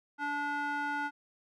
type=tone with band-pass filter; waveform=square; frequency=289.5 Hz; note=D4; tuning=25 cents flat; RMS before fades=-34 dBFS; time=0.18-1.11 s; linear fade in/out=50 ms; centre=1200 Hz; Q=7.6; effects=none